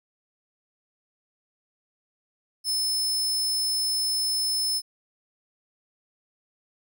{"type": "tone", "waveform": "sawtooth", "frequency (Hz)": 5240, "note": "E8", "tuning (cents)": -11, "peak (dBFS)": -21, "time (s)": [2.64, 4.82], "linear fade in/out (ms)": 50, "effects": []}